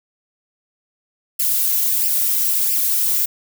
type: noise with flanger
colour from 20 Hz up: violet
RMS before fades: -18 dBFS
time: 1.39-3.26 s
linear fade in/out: 10 ms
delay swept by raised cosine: 0.38 to 4.28 ms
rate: 1.5 Hz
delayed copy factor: +0.7
effects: none